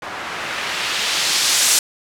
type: noise with low-pass filter sweep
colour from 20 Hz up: blue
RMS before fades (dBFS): -20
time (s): 0.02-1.79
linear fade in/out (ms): 2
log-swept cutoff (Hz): 1100 to 8000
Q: 0.92
effects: none